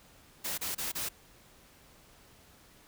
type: noise bursts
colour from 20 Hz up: white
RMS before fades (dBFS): -35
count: 4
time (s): 0.44-1.09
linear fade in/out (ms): 10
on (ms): 140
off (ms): 30
effects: pink hiss -59 dBFS RMS until 2.87 s